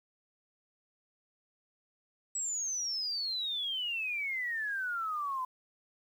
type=exponential sweep; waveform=sine; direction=down; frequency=7880 to 1005 Hz; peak=-32 dBFS; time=2.35-5.45 s; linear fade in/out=5 ms; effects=10-bit